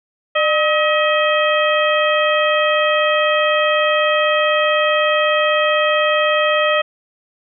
harmonic tone with a mistuned harmonic, 636 Hz, D#5, 38 cents sharp, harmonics 1 / 2 / 3 / 4 / 5, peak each -16 / -19 / -21 / -22 / -23 dBFS, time 0.35-6.82 s, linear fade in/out 10 ms, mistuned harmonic 1, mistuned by -89 cents, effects none

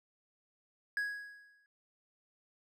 triangle tone with exponential decay, 1661.2 Hz, G#6, in tune, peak -28 dBFS, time 0.97-1.66 s, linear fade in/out 1 ms, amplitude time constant 150 ms, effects none

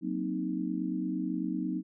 sine chord, C half-diminished seventh, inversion second, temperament equal, 185 / 233.1 / 261.6 / 311.1 Hz, Gb3 / Bb3 / C4 / Eb4, 0 / 0 / 0 / 0 cents, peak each -35 / -38 / -35 / -34 dBFS, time 0.01-1.83 s, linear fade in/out 50 ms, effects none

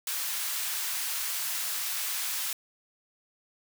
white high-pass noise, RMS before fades -32 dBFS, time 0.07-2.53 s, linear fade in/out 2 ms, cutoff 1100 Hz, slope 12 dB/octave, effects none

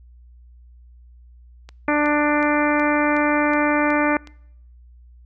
click train, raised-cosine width 0.2 ms, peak -23 dBFS, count 8, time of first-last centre 1.69-4.273 s, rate 2.71 Hz
harmonic tone, 296 Hz, D4, 14 cents sharp, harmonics 1 / 2 / 3 / 4 / 5 / 6 / 7 / 8, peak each -20 / -23 / -25 / -26 / -27 / -28 / -28 / -29 dBFS, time 1.88-4.17 s, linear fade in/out 2 ms
effects noise-tail reverb RT60 0.7 s tail -25 dB re dry + added 60 Hz sine -44 dBFS peak until 5.25 s

